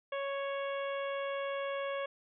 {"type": "harmonic tone", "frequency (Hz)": 554.4, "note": "C#5", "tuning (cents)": 0, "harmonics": [1, 2, 3, 4, 5, 6], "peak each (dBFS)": [-35, -41, -45, -47, -49, -51], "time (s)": [0.12, 2.06], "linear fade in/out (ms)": 5, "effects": []}